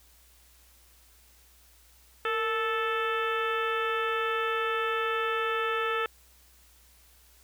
harmonic tone with a mistuned harmonic, 438.8 Hz, A4, 5 cents flat, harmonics 1 / 2 / 3 / 4 / 5 / 6 / 7 / 8, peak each -31 / -40 / -30 / -34 / -42 / -37 / -42 / -45 dBFS, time 2.25-6.06 s, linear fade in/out 2 ms, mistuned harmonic 1, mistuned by +73 cents, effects added 60 Hz sine -60 dBFS peak until 7.43 s + white hiss -60 dBFS RMS until 7.43 s

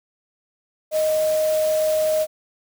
sine tone in noise, 622.3 Hz, D#5, in tune, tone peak -17 dBFS, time 0.91-2.27 s, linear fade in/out 50 ms, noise white, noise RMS -33 dBFS, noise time 0.91-2.27 s, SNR +13 dB, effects none

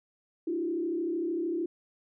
sine tone with frequency modulation, 338 Hz, E4, 43 cents sharp, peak -28 dBFS, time 0.47-1.66 s, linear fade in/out 5 ms, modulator 33.2 Hz, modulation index 0.93, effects none

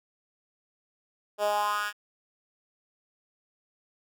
10% pulse tone with high-pass filter sweep, 207.1 Hz, G#3, 5 cents flat, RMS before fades -28 dBFS, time 1.38-1.93 s, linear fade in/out 50 ms, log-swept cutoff 520 to 1800 Hz, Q 3.9, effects none

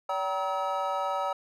triangle tone cluster, 572 / 770 / 947 / 1287 Hz, D5 / G5 / A#5 / E6, -46 / -31 / +27 / -42 cents, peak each -31 dBFS, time 0.09-1.33 s, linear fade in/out 5 ms, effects none

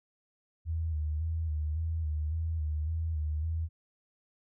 sine tone with vibrato, 78.8 Hz, D#2, 23 cents sharp, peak -29 dBFS, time 0.65-3.69 s, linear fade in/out 50 ms, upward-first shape square, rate 1.8 Hz, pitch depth 54 cents each way, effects none

